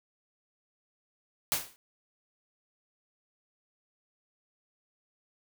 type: noise with exponential decay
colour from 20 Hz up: white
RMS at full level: -25 dBFS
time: 1.52-1.76 s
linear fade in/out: 0 ms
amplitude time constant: 51 ms
effects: none